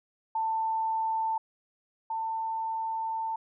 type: tone pair in turn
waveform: sine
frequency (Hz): 890 / 894.4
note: A5 / A5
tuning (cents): +20 / +28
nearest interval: unison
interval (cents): 8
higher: second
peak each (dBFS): -26 / -29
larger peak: first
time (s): 0.35-1.38 / 2.1-3.36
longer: second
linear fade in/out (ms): 5
effects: none